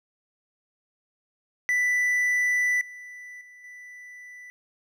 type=tone with level steps; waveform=triangle; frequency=1980 Hz; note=B6; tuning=4 cents sharp; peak=-19 / -38 / -45 / -40 dBFS; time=1.69-4.5 s; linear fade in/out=0 ms; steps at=2.81 / 3.41 / 3.64 s; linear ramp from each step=2 ms; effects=none